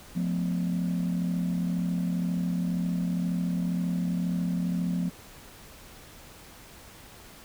sine tone cluster, 176.9 / 218.9 / 251.7 Hz, F3 / A3 / B3, +23 / -9 / +33 cents, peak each -25 / -34 / -32 dBFS, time 0.15-5.1 s, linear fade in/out 20 ms, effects tanh soft clip ceiling -21 dBFS + pink hiss -49 dBFS RMS until 7.44 s

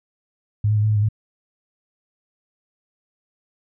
sine tone with pitch steps, 104.6 / 107.1 / 104.8 / 107.9 / 106.9 / 103.3 / 107.9 Hz, G#2 / A2 / G#2 / A2 / A2 / G#2 / A2, +13 / -46 / +16 / -33 / -49 / -9 / -33 cents, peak -15 dBFS, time 0.64-1.088 s, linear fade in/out 5 ms, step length 64 ms, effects none

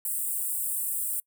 pink high-pass noise, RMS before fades -30 dBFS, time 0.05-1.2 s, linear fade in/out 2 ms, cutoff 8000 Hz, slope 96 dB/octave, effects noise-tail reverb RT60 0.1 s tail -26 dB re dry

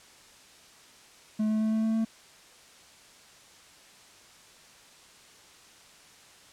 triangle tone with pitch steps, 215.2 / 216.8 / 218.5 / 220.1 / 221.8 / 223.4 Hz, A3 / A3 / A3 / A3 / A3 / A3, -38 / -25 / -12 / +1 / +14 / +27 cents, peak -22 dBFS, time 1.39-2.05 s, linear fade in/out 10 ms, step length 110 ms, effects white hiss -54 dBFS RMS until 6.52 s + low-pass 8000 Hz 12 dB/octave

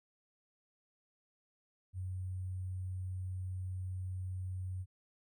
sine tone with sample-and-hold, 92.5 Hz, F#2, in tune, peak -37 dBFS, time 1.93-4.86 s, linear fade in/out 50 ms, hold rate 8820 Hz, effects none

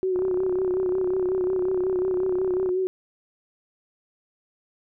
sine tone with vibrato, 370 Hz, F#4, in tune, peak -21 dBFS, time 0.03-2.87 s, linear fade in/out 0 ms, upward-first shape sine, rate 5.5 Hz, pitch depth 35 cents each way
click train, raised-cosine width 1 ms, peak -23 dBFS, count 84, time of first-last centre 0.16-2.69 s, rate 32.8 Hz
effects none

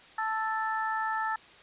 harmonic tone, 440 Hz, A4, in tune, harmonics 2 / 3 / 4, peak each -31 / -33 / -34 dBFS, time 0.18-1.36 s, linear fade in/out 5 ms, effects white hiss -53 dBFS RMS until 1.62 s + resampled to 8000 Hz

